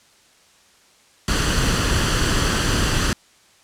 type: noise with comb filter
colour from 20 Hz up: pink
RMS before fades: -19 dBFS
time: 1.28-3.13 s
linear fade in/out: 2 ms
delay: 0.66 ms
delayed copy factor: +0.5
effects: white hiss -54 dBFS RMS until 3.63 s + low-pass 8000 Hz 12 dB/octave